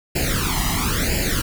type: noise with flanger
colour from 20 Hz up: pink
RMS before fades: -21 dBFS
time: 0.15-1.42 s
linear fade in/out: 10 ms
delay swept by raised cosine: 0.41 to 1.02 ms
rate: 0.99 Hz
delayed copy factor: +0.9
effects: none